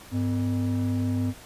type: ring-modulated tone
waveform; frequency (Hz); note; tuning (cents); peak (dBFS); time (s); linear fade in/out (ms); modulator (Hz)
triangle; 177.3; F3; +26; -18; 0.11-1.34; 50; 76.3
effects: pink hiss -47 dBFS RMS until 1.45 s + resampled to 32000 Hz